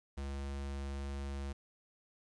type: tone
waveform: square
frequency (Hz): 69.3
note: C#2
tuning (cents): 0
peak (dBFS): -39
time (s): 0.17-1.53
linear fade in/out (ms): 10
effects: resampled to 22050 Hz + 11-bit